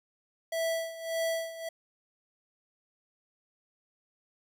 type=tone with tremolo; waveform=square; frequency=657 Hz; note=E5; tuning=6 cents flat; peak=-28 dBFS; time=0.52-1.69 s; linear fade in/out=5 ms; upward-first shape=sine; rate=1.7 Hz; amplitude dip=80%; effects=none